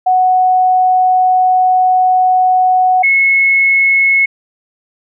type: tone pair in turn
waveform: sine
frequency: 740 / 2185 Hz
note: F#5 / C#7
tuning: 0 / -26 cents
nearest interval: octave + perfect fifth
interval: 1874 cents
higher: second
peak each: -7 dBFS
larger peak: neither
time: 0.06-3.03 / 3.03-4.26 s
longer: first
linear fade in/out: 10 ms
effects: none